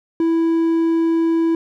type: tone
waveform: triangle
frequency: 329.6 Hz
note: E4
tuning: in tune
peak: -12 dBFS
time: 0.2-1.55 s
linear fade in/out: 2 ms
effects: none